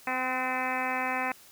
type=harmonic tone with a mistuned harmonic; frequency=256.8 Hz; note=C4; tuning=32 cents flat; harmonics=1 / 2 / 3 / 4 / 5 / 6 / 7 / 8 / 9 / 10; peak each=-38 / -39 / -33 / -35 / -39 / -39 / -36 / -37 / -39 / -38 dBFS; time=0.07-1.32 s; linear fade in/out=2 ms; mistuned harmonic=6; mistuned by=-22 cents; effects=white hiss -54 dBFS RMS until 1.51 s